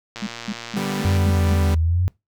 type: click train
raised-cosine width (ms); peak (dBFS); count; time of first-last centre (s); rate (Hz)
0.2; -15; 119; 0.16-1.169; 117
type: tone bursts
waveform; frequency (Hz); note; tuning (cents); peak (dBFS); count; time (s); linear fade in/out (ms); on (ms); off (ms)
sine; 207.1; G#3; -5; -23; 6; 0.22-1.558; 5; 48; 210
type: chord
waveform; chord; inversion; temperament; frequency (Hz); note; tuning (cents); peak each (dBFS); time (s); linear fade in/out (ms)
sawtooth; G major; second; equal; 146.83 / 196 / 246.9; D3 / G3 / B3; 0 / 0 / 0; -25 / -21 / -26; 0.76-1.75; 10
type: linear two-way sweep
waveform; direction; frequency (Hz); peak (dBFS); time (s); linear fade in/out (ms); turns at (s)
sine; down then up; 92.5 to 80 to 92.5; -16; 1.05-2.08; 0; 1.8
effects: noise-tail reverb RT60 0.2 s tail -23 dB re dry